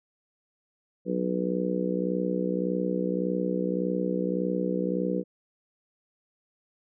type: harmonic tone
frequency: 61.74 Hz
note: B1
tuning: in tune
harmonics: 3 / 4 / 5 / 6 / 7 / 8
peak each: -29 / -37 / -32 / -35 / -34 / -31 dBFS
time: 1.05-5.24 s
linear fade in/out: 50 ms
effects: none